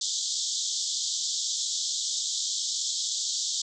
white band-pass noise, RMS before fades -30 dBFS, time 0.01-3.62 s, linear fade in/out 5 ms, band 3300 to 7600 Hz, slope 96 dB/octave, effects none

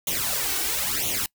white noise with flanger, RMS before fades -26 dBFS, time 0.07-1.26 s, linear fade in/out 2 ms, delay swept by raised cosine 0.3 to 2.7 ms, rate 1 Hz, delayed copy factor +0.8, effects noise-tail reverb RT60 0.1 s tail -24 dB re dry

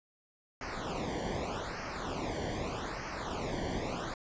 brown noise with flanger, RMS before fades -37 dBFS, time 0.61-4.14 s, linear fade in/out 2 ms, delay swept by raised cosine 0.27 to 0.78 ms, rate 0.82 Hz, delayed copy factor -0.9, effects resampled to 16000 Hz

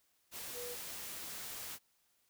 sine tone in noise, 486.9 Hz, B4, 25 cents flat, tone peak -44 dBFS, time 0.53-0.77 s, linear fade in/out 50 ms, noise white, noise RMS -45 dBFS, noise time 0.31-1.79 s, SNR -2 dB, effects white hiss -75 dBFS RMS until 2.29 s

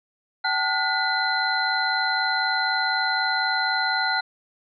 sine tone cluster, 768 / 872 / 1443 / 1999 / 4087 Hz, G5 / A5 / F#6 / B6 / C8, -36 / -16 / -44 / +20 / -41 cents, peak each -28 / -29 / -24 / -31 / -27 dBFS, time 0.44-4.21 s, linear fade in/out 10 ms, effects none

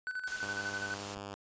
triangle tone with tremolo, 1505 Hz, F#6, 29 cents sharp, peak -32 dBFS, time 0.07-0.94 s, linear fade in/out 0 ms, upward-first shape square, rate 12 Hz, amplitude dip 65%
white noise, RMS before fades -43 dBFS, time 0.27-1.15 s, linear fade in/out 5 ms
5% pulse tone with vibrato, 100 Hz, G2, 35 cents sharp, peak -30 dBFS, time 0.43-1.34 s, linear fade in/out 0 ms, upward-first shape sine, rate 1.9 Hz, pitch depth 8 cents each way
brown noise with exponential decay, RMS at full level -41 dBFS, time 1.16-1.23 s, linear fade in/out 0 ms, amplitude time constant 15 ms
effects resampled to 16000 Hz

